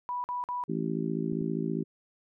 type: tone bursts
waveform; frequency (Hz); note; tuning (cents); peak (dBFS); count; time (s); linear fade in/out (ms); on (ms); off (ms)
sine; 983; B5; -8; -30; 3; 0.09-0.638; 0; 150; 49
type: harmonic tone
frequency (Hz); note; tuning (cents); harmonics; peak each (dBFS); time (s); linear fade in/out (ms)
55; A1; 0; 3 / 4 / 5 / 6 / 7; -33 / -34 / -35 / -36 / -36; 0.68-1.84; 20
type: clicks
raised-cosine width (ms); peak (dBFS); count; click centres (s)
3; -32; 2; 1.326 / 1.416
effects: none